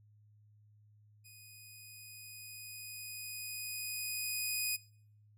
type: tone with level ramp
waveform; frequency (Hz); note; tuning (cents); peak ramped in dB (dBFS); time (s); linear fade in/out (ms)
10% pulse; 2489; D#7; 0; -46 to -23; 1.24-4.77; 20
effects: noise-tail reverb RT60 0.6 s tail -22 dB re dry + added 105 Hz sine -61 dBFS peak until 5.37 s